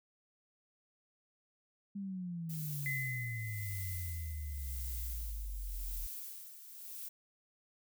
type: exponential sweep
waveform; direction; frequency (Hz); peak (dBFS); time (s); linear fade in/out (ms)
sine; down; 202.5 to 38.26; -38; 1.95-6.07; 10
type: noise with tremolo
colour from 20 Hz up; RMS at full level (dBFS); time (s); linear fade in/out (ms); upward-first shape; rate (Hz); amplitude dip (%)
violet; -44; 2.49-7.09; 10; sine; 0.91; 65
type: tone with exponential decay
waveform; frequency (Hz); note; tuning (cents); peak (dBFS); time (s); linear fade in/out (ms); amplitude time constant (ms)
sine; 2034; C7; -50; -34; 2.86-5.16; 1; 500
effects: none